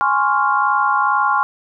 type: chord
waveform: sine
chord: Db major seventh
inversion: second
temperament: equal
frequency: 830.6 / 1046.5 / 1108.7 / 1396.9 Hz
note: Ab5 / C6 / Db6 / F6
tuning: 0 / 0 / 0 / 0 cents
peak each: -19 dBFS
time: 0.01-1.43 s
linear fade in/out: 0 ms
effects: none